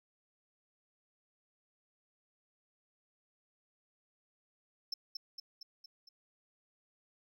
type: tone with echo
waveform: triangle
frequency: 5320 Hz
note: E8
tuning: 15 cents sharp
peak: -33 dBFS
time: 4.92-4.94 s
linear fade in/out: 5 ms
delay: 230 ms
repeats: 5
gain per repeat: -4 dB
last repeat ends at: 6.09 s
effects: none